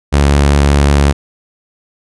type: tone with vibrato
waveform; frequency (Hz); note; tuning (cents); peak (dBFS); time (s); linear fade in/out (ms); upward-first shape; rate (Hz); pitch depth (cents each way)
sawtooth; 71.2; C#2; +47; -3; 0.12-1.13; 20; square; 5.3; 8
effects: resampled to 24000 Hz